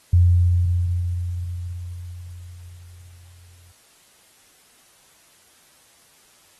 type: tone with exponential decay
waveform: sine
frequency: 88 Hz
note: F2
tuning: 14 cents sharp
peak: -10 dBFS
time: 0.13-3.72 s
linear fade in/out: 5 ms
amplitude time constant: 780 ms
effects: white hiss -55 dBFS RMS until 6.59 s + AAC 32 kbps

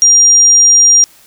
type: tone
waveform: sine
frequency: 5700 Hz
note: F8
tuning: 34 cents sharp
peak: -3 dBFS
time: 0.02-1.04 s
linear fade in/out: 0 ms
effects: white hiss -44 dBFS RMS until 1.26 s

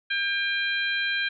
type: harmonic tone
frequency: 800 Hz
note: G5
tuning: 35 cents sharp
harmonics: 2 / 3 / 4 / 5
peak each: -26 / -30 / -32 / -34 dBFS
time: 0.1-1.29 s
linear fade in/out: 10 ms
effects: none

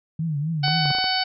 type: tone with vibrato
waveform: sine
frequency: 153.4 Hz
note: D#3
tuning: 24 cents flat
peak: -22 dBFS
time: 0.19-0.92 s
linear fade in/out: 5 ms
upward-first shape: triangle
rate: 3.9 Hz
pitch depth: 160 cents each way
type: harmonic tone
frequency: 750 Hz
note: F#5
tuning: 23 cents sharp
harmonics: 1 / 2 / 3 / 4 / 5 / 6 / 7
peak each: -25 / -29 / -30 / -28 / -33 / -25 / -33 dBFS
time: 0.63-1.24 s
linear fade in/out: 10 ms
type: clicks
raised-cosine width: 1 ms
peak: -21 dBFS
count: 6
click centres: 0.681 / 0.856 / 0.905 / 0.95 / 0.986 / 1.042 s
effects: none

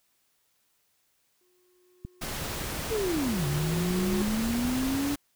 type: tone with exponential growth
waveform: triangle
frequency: 361.5 Hz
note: F#4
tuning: 40 cents flat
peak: -26 dBFS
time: 1.41-4.22 s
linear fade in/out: 1 ms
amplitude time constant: 610 ms
type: click train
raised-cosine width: 5 ms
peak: -25 dBFS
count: 8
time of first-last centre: 2.05-4.652 s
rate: 2.69 Hz
type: noise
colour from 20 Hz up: pink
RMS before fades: -34 dBFS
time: 2.21-5.16 s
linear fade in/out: 10 ms
type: linear two-way sweep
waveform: sine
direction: down then up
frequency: 463.2 to 139.4 to 290.6 Hz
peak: -26 dBFS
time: 2.9-5.16 s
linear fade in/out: 20 ms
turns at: 3.46 s
effects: white hiss -71 dBFS RMS until 5.35 s

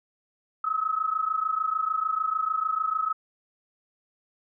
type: tone pair together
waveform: sine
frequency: 1269.3 / 1296 Hz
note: D#6 / E6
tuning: +34 / -30 cents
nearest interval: unison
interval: 36 cents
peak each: -27 dBFS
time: 0.64-3.13 s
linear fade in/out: 5 ms
effects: none

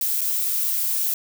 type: noise with dropouts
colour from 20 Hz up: violet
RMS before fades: -23 dBFS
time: 0.01-1.14 s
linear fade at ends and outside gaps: 2 ms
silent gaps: 0.209-0.214 s
effects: none

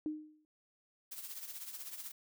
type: tone with exponential decay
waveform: sine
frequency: 306.6 Hz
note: D#4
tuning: 25 cents flat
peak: -32 dBFS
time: 0.06-0.45 s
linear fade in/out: 1 ms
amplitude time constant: 83 ms
type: noise with tremolo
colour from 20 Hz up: blue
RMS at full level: -43 dBFS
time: 1.11-2.12 s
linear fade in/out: 10 ms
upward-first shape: triangle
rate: 16 Hz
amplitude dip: 70%
effects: none

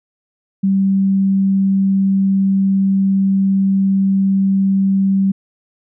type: tone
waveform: sine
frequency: 194.1 Hz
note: G3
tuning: 17 cents flat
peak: -11 dBFS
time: 0.63-5.32 s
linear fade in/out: 10 ms
effects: none

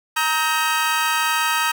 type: chord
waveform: 25% pulse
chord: Eb major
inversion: second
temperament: equal with one note detuned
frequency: 932.3 / 1272.9 / 1568 Hz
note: Bb5 / Eb6 / G6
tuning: 0 / +39 / 0 cents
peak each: -18 / -18 / -21 dBFS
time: 0.16-1.72 s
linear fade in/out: 10 ms
effects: none

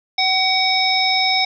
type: harmonic tone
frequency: 755 Hz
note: F#5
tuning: 35 cents sharp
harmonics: 1 / 3 / 5 / 7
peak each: -20 / -20 / -20 / -20 dBFS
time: 0.18-1.45 s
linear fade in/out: 5 ms
effects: none

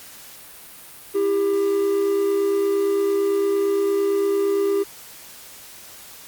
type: tone pair together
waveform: triangle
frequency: 329.6 / 398.4 Hz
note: E4 / G4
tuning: 0 / +28 cents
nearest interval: minor third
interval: 328 cents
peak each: -25 / -16 dBFS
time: 1.14-4.84 s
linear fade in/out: 20 ms
effects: white hiss -42 dBFS RMS until 6.27 s + Opus 48 kbps

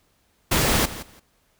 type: noise with echo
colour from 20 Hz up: pink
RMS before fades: -20 dBFS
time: 0.51-0.86 s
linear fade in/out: 10 ms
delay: 170 ms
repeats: 2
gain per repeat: -15 dB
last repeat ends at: 1.2 s
effects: pink hiss -65 dBFS RMS until 1.59 s

